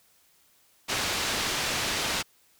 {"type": "low-pass noise", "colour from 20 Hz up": "white", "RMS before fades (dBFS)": -29, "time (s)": [0.88, 2.23], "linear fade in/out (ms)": 20, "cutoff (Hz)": 5000, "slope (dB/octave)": 12, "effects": ["white hiss -63 dBFS RMS until 2.59 s"]}